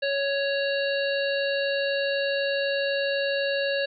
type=harmonic tone; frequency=556 Hz; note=C#5; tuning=5 cents sharp; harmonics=1 / 3 / 5 / 7 / 8; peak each=-25 / -30 / -33 / -35 / -37 dBFS; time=0.02-3.86 s; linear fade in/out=10 ms; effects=none